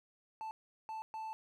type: tone bursts at uneven times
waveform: triangle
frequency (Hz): 880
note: A5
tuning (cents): 0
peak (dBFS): -38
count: 3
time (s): 0.41-0.51 / 0.89-1.02 / 1.14-1.33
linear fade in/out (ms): 0
effects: none